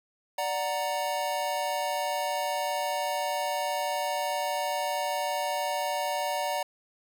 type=chord; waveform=square; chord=D augmented; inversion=none; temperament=equal; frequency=587.3 / 740 / 932.3 Hz; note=D5 / F#5 / A#5; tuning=0 / 0 / 0 cents; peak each=-33 dBFS; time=0.38-6.63 s; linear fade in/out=5 ms; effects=none